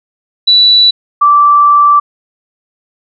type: tone pair in turn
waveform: sine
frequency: 3951 / 1166.5 Hz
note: B7 / D6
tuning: 0 / -12 cents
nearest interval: octave + major sixth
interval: 2112 cents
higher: first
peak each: -3 dBFS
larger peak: neither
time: 0.47-0.91 / 1.21-2 s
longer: second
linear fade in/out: 10 ms
effects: none